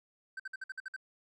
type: tone bursts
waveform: triangle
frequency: 1545 Hz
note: G6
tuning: 26 cents flat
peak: -36 dBFS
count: 8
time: 0.37-0.964 s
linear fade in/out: 5 ms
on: 27 ms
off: 54 ms
effects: resampled to 24000 Hz